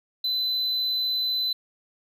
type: tone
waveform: triangle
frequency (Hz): 4022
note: B7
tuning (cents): +31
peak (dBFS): -22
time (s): 0.24-1.53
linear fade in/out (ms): 5
effects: none